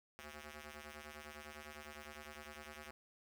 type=ring-modulated tone; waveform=5% pulse; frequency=150.3 Hz; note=D3; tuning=40 cents sharp; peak=-36 dBFS; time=0.19-2.91 s; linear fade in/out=0 ms; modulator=972 Hz; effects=none